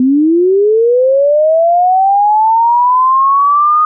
sine linear sweep, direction up, 248 to 1240 Hz, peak -6 dBFS, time 0-3.85 s, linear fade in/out 2 ms, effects none

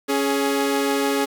sawtooth tone pair together, 277.2 / 419.1 Hz, C#4 / G#4, 0 / +16 cents, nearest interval perfect fifth, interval 716 cents, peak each -18 dBFS, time 0.08-1.26 s, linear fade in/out 20 ms, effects 7-bit

